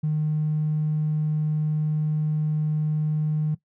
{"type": "tone with tanh clipping", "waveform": "triangle", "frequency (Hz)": 153.2, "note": "D#3", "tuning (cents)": -27, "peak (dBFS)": -20, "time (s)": [0.03, 3.55], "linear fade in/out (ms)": 10, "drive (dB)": 1, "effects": ["noise-tail reverb RT60 0.1 s tail -18 dB re dry"]}